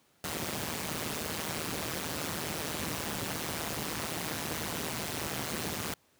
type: noise with amplitude modulation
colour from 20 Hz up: pink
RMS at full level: -31 dBFS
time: 0.24-5.94 s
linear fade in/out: 2 ms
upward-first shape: sine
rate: 157 Hz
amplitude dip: 90%
effects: pink hiss -67 dBFS RMS until 6.19 s + high-pass 100 Hz 12 dB/octave